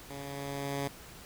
10% pulse tone with level ramp, 140 Hz, C#3, 18 cents sharp, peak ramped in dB -33 to -23 dBFS, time 0.1-0.88 s, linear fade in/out 5 ms, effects pink hiss -50 dBFS RMS until 1.25 s

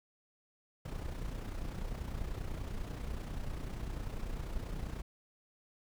brown noise with amplitude modulation, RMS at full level -37 dBFS, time 0.85-5.02 s, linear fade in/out 5 ms, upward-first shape sine, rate 30.2 Hz, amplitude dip 55%, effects none

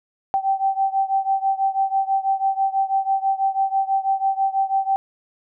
sine beating tone pair, 775 / 781.1 Hz, G5 / G5, -20 / -6 cents, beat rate 6.1 Hz, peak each -20 / -22 dBFS, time 0.34-4.96 s, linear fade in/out 0 ms, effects none

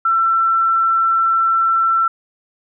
sine tone, 1343 Hz, E6, 32 cents sharp, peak -12 dBFS, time 0.05-2.08 s, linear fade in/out 5 ms, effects none

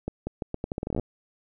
accelerating click train, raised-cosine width 2 ms, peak -16 dBFS, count 16, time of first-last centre 0.08-0.997 s, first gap 190 ms, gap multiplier 0.8, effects none

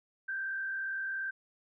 sine tone with frequency modulation, 1568 Hz, G6, in tune, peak -33 dBFS, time 0.28-1.31 s, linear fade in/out 10 ms, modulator 42.7 Hz, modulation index 0.75, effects none

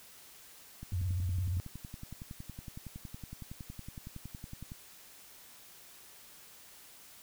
click train, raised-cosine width 5 ms, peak -31 dBFS, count 43, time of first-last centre 0.83-4.719 s, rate 10.8 Hz
sine tone with vibrato, 90.5 Hz, F#2, 38 cents flat, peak -30 dBFS, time 0.93-1.6 s, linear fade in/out 0 ms, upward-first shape triangle, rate 17 Hz, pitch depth 170 cents each way
effects white hiss -55 dBFS RMS until 7.22 s

